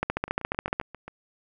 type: two click trains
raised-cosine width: 0.5 ms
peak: -24 / -10 dBFS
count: 7 / 12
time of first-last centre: 0.28-1.08 / 0.03-0.799 s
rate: 7.5 / 14.3 Hz
effects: none